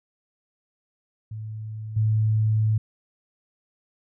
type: tone with level steps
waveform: sine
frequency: 108.8 Hz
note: A2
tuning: 19 cents flat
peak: -31 / -18 dBFS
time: 1.31-2.78 s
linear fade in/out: 5 ms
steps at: 1.96 s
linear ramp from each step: 10 ms
effects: none